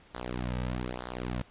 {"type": "tone with flanger", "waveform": "sawtooth", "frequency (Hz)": 61.74, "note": "B1", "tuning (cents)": 0, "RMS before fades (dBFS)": -35, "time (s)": [0.14, 1.42], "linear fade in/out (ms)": 5, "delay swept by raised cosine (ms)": [0.37, 2.87], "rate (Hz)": 1.1, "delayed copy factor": -0.9, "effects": ["pink hiss -58 dBFS RMS until 1.5 s", "resampled to 8000 Hz"]}